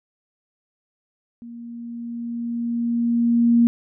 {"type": "tone with level ramp", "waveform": "sine", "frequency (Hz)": 235.2, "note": "A#3", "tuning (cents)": 16, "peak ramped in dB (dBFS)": [-35, -11], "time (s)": [1.42, 3.67], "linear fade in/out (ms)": 0, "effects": []}